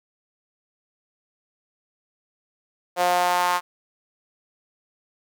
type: tone with high-pass filter sweep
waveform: sawtooth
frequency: 178 Hz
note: F3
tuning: 33 cents sharp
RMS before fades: -21 dBFS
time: 2.96-3.61 s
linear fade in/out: 50 ms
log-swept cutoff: 630 to 1000 Hz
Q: 3.5
effects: none